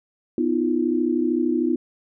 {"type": "tone cluster", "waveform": "sine", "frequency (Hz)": [249.9, 312.7, 345.8], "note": ["B3", "D#4", "F4"], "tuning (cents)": [21, 9, -17], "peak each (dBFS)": -23, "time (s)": [0.38, 1.76], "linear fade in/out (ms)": 2, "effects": []}